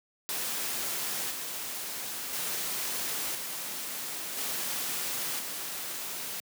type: noise with tremolo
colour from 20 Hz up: white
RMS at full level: -33 dBFS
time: 0.29-6.4 s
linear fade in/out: 0 ms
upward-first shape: square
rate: 0.49 Hz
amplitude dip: 35%
effects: high-pass 150 Hz 12 dB/octave